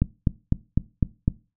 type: click train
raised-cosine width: 5 ms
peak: -6 dBFS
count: 6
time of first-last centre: 0.02-1.279 s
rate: 3.97 Hz
effects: noise-tail reverb RT60 0.3 s tail -19 dB re dry